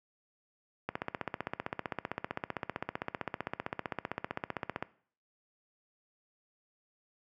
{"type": "click train", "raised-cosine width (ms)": 0.5, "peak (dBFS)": -18, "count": 62, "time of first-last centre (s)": [0.89, 4.825], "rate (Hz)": 15.5, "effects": ["noise-tail reverb RT60 0.5 s tail -19 dB re dry", "high-pass 100 Hz 12 dB/octave"]}